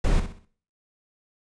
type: noise with echo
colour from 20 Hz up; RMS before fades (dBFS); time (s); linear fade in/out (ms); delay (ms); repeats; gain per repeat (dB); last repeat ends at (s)
brown; -20; 0.04-0.2; 5; 63; 4; -9; 0.452
effects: noise-tail reverb RT60 0.5 s tail -19 dB re dry + resampled to 22050 Hz